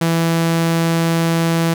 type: tone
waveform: sawtooth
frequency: 165.8 Hz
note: E3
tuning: 10 cents sharp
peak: -10 dBFS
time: 0.01-1.74 s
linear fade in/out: 5 ms
effects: none